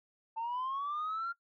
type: linear sweep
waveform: sine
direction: up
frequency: 889 to 1396.9 Hz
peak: -32 dBFS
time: 0.36-1.33 s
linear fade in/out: 20 ms
effects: noise-tail reverb RT60 0.1 s tail -21 dB re dry + tanh soft clip ceiling -31 dBFS